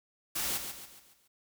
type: noise with echo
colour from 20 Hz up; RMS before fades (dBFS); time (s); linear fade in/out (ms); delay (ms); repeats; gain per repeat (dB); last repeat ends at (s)
white; -33; 0.35-0.58; 10; 140; 5; -7; 1.28
effects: none